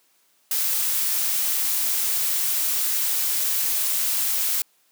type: noise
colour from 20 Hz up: blue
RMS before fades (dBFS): -23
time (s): 0.51-4.62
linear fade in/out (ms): 2
effects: white hiss -63 dBFS RMS until 4.91 s + high-pass 200 Hz 12 dB/octave